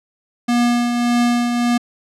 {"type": "tone with tremolo", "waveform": "square", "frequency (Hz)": 240, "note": "B3", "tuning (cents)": -49, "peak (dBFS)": -13, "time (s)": [0.48, 1.78], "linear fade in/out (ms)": 10, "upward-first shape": "triangle", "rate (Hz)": 1.7, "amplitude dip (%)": 45, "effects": ["low-pass 9000 Hz 12 dB/octave"]}